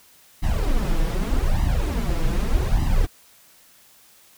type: noise with flanger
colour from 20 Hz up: brown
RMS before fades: -20 dBFS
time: 0.42-3.07 s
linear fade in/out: 20 ms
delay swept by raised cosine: 1 to 6.2 ms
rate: 0.83 Hz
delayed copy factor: +0.9
effects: white hiss -53 dBFS RMS until 4.37 s